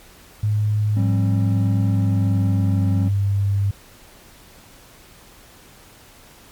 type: tone with pitch glide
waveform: sine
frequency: 105.6 to 99.67 Hz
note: G#2 to G2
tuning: +29 to +29 cents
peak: -16 dBFS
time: 0.43-3.71 s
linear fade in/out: 5 ms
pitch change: -100 cents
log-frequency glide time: 1.84-2.91 s
type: chord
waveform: triangle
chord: F suspended second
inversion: none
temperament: equal with one note detuned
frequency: 174.61 / 196 / 267.4 Hz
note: F3 / G3 / C4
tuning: 0 / 0 / +38 cents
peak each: -26 / -23 / -24 dBFS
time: 0.96-3.09 s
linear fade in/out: 10 ms
effects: pink hiss -47 dBFS RMS until 6.51 s + MP3 96 kbps